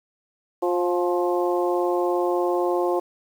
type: harmonic tone with a mistuned harmonic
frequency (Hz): 176.9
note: F3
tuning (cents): +23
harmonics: 2 / 3 / 4 / 5 / 6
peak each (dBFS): -22 / -26 / -28 / -30 / -32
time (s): 0.62-3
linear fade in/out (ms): 10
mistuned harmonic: 5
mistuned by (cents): -35
effects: 8-bit